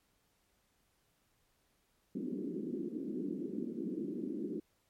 white band-pass noise, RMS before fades -39 dBFS, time 2.15-4.6 s, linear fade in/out 5 ms, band 190 to 370 Hz, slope 48 dB/octave, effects pink hiss -75 dBFS RMS until 4.89 s + MP3 64 kbps

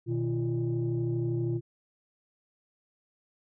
sine tone cluster, 122.4 / 155 / 343.1 Hz, B2 / D#3 / F4, -15 / -6 / -31 cents, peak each -28 / -35 / -30 dBFS, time 0.06-1.61 s, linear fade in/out 50 ms, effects tanh soft clip ceiling -21 dBFS

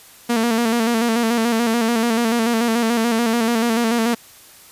sawtooth tone with vibrato, 230.8 Hz, A#3, 17 cents flat, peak -12 dBFS, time 0.29-4.15 s, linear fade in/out 10 ms, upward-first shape square, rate 6.9 Hz, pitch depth 52 cents each way, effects white hiss -45 dBFS RMS until 4.71 s + resampled to 32000 Hz

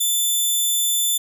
10% pulse tone, 3520 Hz, A7, in tune, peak -10 dBFS, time 0-1.18 s, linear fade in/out 10 ms, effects none

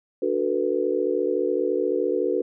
sine chord, B minor seventh, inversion first, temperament just, 296.3 / 370.4 / 444.5 / 493.9 Hz, D4 / F#4 / A4 / B4, +15 / +2 / +18 / 0 cents, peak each -29 / -25 / -26 / -26 dBFS, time 0.22-2.42 s, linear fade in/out 5 ms, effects none

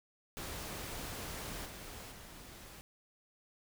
pink noise with level steps, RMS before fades -43 / -48 / -52 dBFS, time 0.37-2.81 s, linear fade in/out 0 ms, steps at 1.65 / 2.11 s, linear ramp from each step 10 ms, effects none

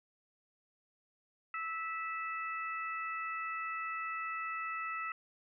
harmonic tone, 655 Hz, E5, 11 cents flat, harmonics 2 / 3 / 4, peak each -38 / -42 / -44 dBFS, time 1.54-5.12 s, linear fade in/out 2 ms, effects none

